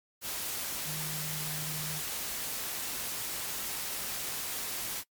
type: tone in noise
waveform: sine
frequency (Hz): 153.9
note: D#3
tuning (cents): -19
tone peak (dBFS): -39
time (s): 0.84-2.02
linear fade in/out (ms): 50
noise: white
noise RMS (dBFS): -36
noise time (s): 0.21-5.04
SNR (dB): -6
effects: noise-tail reverb RT60 0.1 s tail -23 dB re dry + MP3 96 kbps